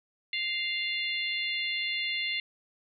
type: harmonic tone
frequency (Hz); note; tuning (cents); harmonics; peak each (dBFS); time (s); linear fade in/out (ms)
698; F5; -1; 3 / 4 / 5 / 6; -32 / -34 / -36 / -38; 0.33-2.4; 2
effects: none